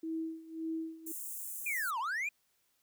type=tone with tremolo; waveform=sine; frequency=323.3 Hz; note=E4; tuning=34 cents flat; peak=-33 dBFS; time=0.03-1.12 s; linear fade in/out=5 ms; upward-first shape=sine; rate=1.8 Hz; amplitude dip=85%
type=high-pass noise; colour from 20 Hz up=white; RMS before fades=-42 dBFS; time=1.06-1.91 s; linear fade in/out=10 ms; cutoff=7000 Hz; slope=48 dB/octave
type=linear two-way sweep; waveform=triangle; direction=down then up; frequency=2489 to 859 to 2489 Hz; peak=-31 dBFS; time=1.66-2.29 s; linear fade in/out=5 ms; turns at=1.99 s
effects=white hiss -75 dBFS RMS until 2.82 s